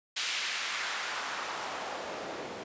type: noise with band-pass filter sweep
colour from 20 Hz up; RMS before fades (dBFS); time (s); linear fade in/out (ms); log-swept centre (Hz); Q
white; -36; 0.16-2.64; 10; 2900 to 380; 1.1
effects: resampled to 16000 Hz